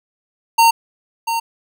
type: tone with echo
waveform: square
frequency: 918 Hz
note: A#5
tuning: 27 cents flat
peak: -9 dBFS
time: 0.58-0.71 s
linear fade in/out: 10 ms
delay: 690 ms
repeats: 1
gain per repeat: -9 dB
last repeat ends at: 1.4 s
effects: none